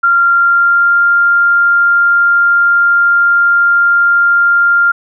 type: tone with pitch glide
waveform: sine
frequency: 1386 to 1396.4 Hz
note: F6 to F6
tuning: -14 to -1 cents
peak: -6 dBFS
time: 0.03-4.92 s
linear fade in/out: 10 ms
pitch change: +13 cents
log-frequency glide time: 0.33-1.03 s
effects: none

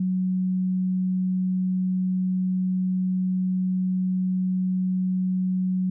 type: tone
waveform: sine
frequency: 185 Hz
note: F#3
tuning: in tune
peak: -21 dBFS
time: 0-5.9 s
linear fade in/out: 5 ms
effects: none

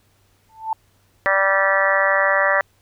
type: tone with exponential growth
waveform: sine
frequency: 884 Hz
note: A5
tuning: 8 cents sharp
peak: -16 dBFS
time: 0.49-0.73 s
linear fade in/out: 2 ms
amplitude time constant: 52 ms
type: harmonic tone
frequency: 194.5 Hz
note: G3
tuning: 13 cents flat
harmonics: 3 / 4 / 5 / 6 / 7 / 8 / 9 / 10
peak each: -20 / -27 / -26 / -23 / -26 / -26 / -21 / -21 dBFS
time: 1.26-2.61 s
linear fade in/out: 0 ms
effects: added 97 Hz sine -61 dBFS peak until 2.81 s + pink hiss -61 dBFS RMS until 2.81 s

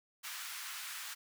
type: high-pass noise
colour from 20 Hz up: pink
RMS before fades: -44 dBFS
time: 0.23-1.15 s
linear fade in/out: 20 ms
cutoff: 1200 Hz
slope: 24 dB/octave
effects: none

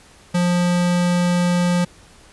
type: tone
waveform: square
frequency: 176.5 Hz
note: F3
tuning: 19 cents sharp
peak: -16 dBFS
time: 0.34-1.85 s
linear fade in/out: 10 ms
effects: pink hiss -48 dBFS RMS until 2.32 s + resampled to 24000 Hz

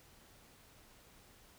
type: silence
effects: pink hiss -62 dBFS RMS until 1.58 s

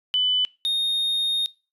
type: tone pair in turn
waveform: sine / triangle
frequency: 3000 / 3696 Hz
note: F#7 / A#7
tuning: +23 / -16 cents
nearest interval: major third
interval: 361 cents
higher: second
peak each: -18 / -19 dBFS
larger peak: first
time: 0.14-0.45 / 0.65-1.46 s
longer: second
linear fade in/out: 0 ms
effects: noise-tail reverb RT60 0.3 s tail -22 dB re dry + resampled to 32000 Hz

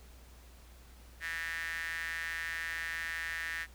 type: tone with high-pass filter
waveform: sawtooth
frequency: 164.81 Hz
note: E3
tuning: in tune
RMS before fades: -38 dBFS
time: 1.2-3.67 s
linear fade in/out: 50 ms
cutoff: 1800 Hz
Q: 8.2
effects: added 60 Hz sine -53 dBFS peak until 3.74 s + pink hiss -60 dBFS RMS until 3.74 s

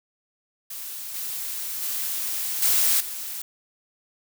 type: noise with level steps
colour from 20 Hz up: blue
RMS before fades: -35 / -31 / -28 / -20 / -33 dBFS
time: 0.7-3.42 s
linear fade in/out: 5 ms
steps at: 1.14 / 1.82 / 2.62 / 3 s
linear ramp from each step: 5 ms
effects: none

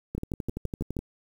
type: two click trains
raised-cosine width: 3 ms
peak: -18 / -19 dBFS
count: 6 / 11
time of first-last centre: 0.18-0.967 / 0.15-0.99 s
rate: 6.35 / 11.9 Hz
effects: 8-bit

